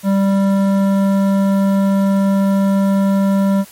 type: tone with hard clipping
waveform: triangle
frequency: 196 Hz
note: G3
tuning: in tune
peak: -13 dBFS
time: 0.03-3.65 s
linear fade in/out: 50 ms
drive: 16 dB
effects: white hiss -41 dBFS RMS until 3.71 s + MP3 64 kbps